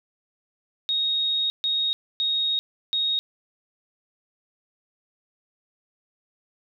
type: tone bursts at uneven times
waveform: sine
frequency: 3747 Hz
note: A#7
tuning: 8 cents sharp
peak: -21 dBFS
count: 4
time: 0.89-1.5 / 1.64-1.93 / 2.2-2.59 / 2.93-3.19 s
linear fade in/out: 0 ms
effects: none